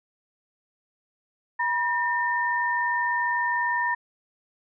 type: tone pair together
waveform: sine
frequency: 965.4 / 1812 Hz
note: B5 / A#6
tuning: -40 / -50 cents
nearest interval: major seventh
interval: 1090 cents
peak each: -25 dBFS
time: 1.59-3.95 s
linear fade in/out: 10 ms
effects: none